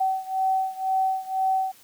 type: beating tone pair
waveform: sine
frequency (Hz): 761 / 763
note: F#5 / G5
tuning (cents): +48 / -47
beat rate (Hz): 2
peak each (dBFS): -24 / -26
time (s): 0-1.72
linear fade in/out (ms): 10
effects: white hiss -53 dBFS RMS until 1.83 s